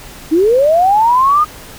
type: linear sweep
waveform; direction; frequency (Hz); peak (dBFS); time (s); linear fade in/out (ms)
sine; up; 299 to 1244.5; -7; 0.31-1.45; 20
effects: pink hiss -34 dBFS RMS until 1.78 s